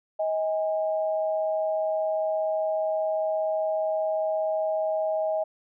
sine tone pair together, 633 / 818 Hz, D#5 / G#5, +30 / -26 cents, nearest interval major third, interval 444 cents, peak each -24 / -32 dBFS, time 0.19-5.44 s, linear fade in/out 10 ms, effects none

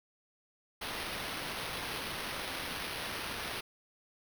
white noise with sample-and-hold, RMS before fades -39 dBFS, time 0.81-3.61 s, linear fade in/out 10 ms, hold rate 7350 Hz, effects none

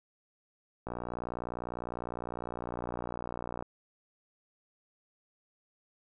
click train, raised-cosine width 1 ms, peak -23 dBFS, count 166, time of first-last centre 0.87-3.625 s, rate 59.9 Hz, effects none

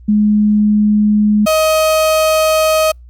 sine / 35% pulse tone pair in turn, 210 / 629.3 Hz, G#3 / D#5, +19 / +19 cents, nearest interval octave + perfect fifth, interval 1900 cents, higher second, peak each -8 dBFS, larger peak neither, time 0.08-1.46 / 1.46-2.92 s, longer second, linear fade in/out 10 ms, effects added 60 Hz sine -35 dBFS peak until 3.09 s + Opus 32 kbps

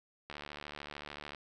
click train, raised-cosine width 0.3 ms, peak -27 dBFS, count 78, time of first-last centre 0.3-1.348 s, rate 73.5 Hz, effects none

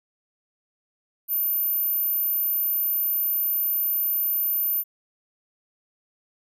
sine tone, 13530 Hz, G#9, 31 cents sharp, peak -19 dBFS, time 1.28-4.84 s, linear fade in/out 50 ms, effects tanh soft clip ceiling -20 dBFS

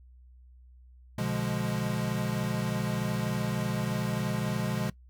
square chord, B diminished seventh, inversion none, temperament equal, 123.47 / 146.83 / 174.61 / 207.7 Hz, B2 / D3 / F3 / Ab3, 0 / 0 / 0 / 0 cents, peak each -34 / -36 / -35 / -34 dBFS, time 1.18-4.9 s, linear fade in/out 5 ms, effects noise-tail reverb RT60 0.1 s tail -20 dB re dry + added 62 Hz sine -51 dBFS peak until 5.09 s

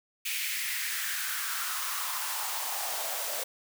white noise with high-pass filter sweep, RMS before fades -33 dBFS, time 0.25-3.44 s, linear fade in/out 10 ms, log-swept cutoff 2400 to 570 Hz, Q 3.5, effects none

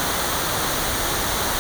pink noise with comb filter, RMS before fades -23 dBFS, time 0-1.59 s, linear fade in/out 0 ms, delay 0.39 ms, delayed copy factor -0.5, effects none

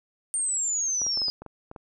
sine exponential sweep, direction down, 8870 to 4906 Hz, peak -24 dBFS, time 0.34-1.3 s, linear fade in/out 0 ms
clicks, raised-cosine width 1 ms, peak -26 dBFS, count 9, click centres 1.017 / 1.066 / 1.174 / 1.218 / 1.283 / 1.42 / 1.463 / 1.714 / 1.762 s
effects none

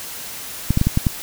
clicks, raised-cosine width 5 ms, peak -3 dBFS, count 6, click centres 0.706 / 0.774 / 0.814 / 0.87 / 0.974 / 1.068 s, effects white hiss -32 dBFS RMS until 1.22 s

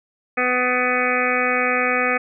harmonic tone, 249.9 Hz, B3, 21 cents sharp, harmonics 1 / 2 / 3 / 5 / 6 / 7 / 8 / 9 / 10, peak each -28 / -24 / -27 / -24 / -29 / -26 / -27 / -24 / -27 dBFS, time 0.37-2.18 s, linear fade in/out 10 ms, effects none

